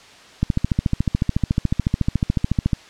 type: click train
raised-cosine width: 5 ms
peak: -5 dBFS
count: 33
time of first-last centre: 0.43-2.732 s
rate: 13.9 Hz
effects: white hiss -45 dBFS RMS until 2.89 s + low-pass 5000 Hz 12 dB/octave